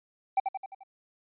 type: tone with echo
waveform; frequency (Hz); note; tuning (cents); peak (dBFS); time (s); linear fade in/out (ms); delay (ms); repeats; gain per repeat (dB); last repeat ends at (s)
triangle; 775; G5; -20; -19; 0.37-0.4; 5; 87; 5; -5; 0.835
effects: resampled to 8000 Hz